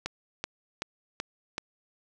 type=click train; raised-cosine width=0.2 ms; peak=-14 dBFS; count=5; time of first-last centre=0.06-1.581 s; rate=2.63 Hz; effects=none